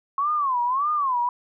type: tone with vibrato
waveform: sine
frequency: 1081 Hz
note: C#6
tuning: 44 cents flat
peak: -20 dBFS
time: 0.18-1.29 s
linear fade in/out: 2 ms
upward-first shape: sine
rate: 1.7 Hz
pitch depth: 210 cents each way
effects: none